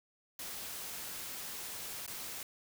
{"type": "noise with dropouts", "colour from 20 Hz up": "white", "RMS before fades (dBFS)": -43, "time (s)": [0.39, 2.43], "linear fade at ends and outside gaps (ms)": 2, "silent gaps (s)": [2.064, 2.077], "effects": []}